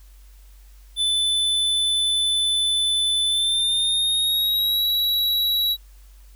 square tone with pitch glide, 3509 to 3893 Hz, A7 to B7, -5 to -26 cents, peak -19 dBFS, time 0.96-5.77 s, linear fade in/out 50 ms, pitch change +179 cents, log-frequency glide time 3.27-4.84 s, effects added 48 Hz sine -44 dBFS peak until 6.35 s + white hiss -58 dBFS RMS until 6.35 s

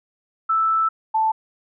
sine tone pair in turn, 1318.5 / 880 Hz, E6 / A5, 0 / 0 cents, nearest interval perfect fifth, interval 700 cents, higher first, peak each -16 dBFS, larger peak neither, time 0.49-0.89 / 1.14-1.32 s, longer first, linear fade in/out 10 ms, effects none

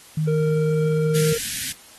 sine tone with pitch glide, 155.56 to 156.91 Hz, D#3 to D#3, 0 to +15 cents, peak -19 dBFS, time 0.17-1.33 s, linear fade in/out 5 ms, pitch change +15 cents, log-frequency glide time 0.3-0.88 s
triangle tone, 462.9 Hz, A#4, 12 cents flat, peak -19 dBFS, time 0.27-1.37 s, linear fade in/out 10 ms
white band-stop noise, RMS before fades -27 dBFS, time 1.14-1.73 s, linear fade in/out 20 ms, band 280 to 1500 Hz, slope 96 dB/octave
effects white hiss -47 dBFS RMS until 1.98 s + AAC 32 kbps

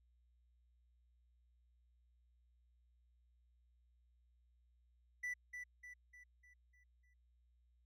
triangle tone with echo, 1975.5 Hz, B6, in tune, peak -38 dBFS, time 5.23-5.34 s, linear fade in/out 10 ms, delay 300 ms, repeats 6, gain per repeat -6 dB, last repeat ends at 7.14 s, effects added 60 Hz sine -70 dBFS peak until 7.85 s

